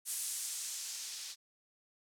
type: noise with low-pass filter sweep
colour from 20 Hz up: violet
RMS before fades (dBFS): -41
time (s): 0.05-1.36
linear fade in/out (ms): 50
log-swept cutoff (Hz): 9800 to 4900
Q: 1.3
effects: none